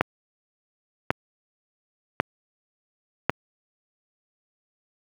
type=click train; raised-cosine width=0.5 ms; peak=-3 dBFS; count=4; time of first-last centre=0.01-3.296 s; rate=0.913 Hz; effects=high-pass 80 Hz 12 dB/octave + 7-bit